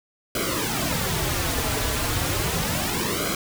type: noise with flanger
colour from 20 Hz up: pink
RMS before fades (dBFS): -25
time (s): 0.35-3.35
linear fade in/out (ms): 2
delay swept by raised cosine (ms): 1.1 to 5.6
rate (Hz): 0.34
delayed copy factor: -0.8
effects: none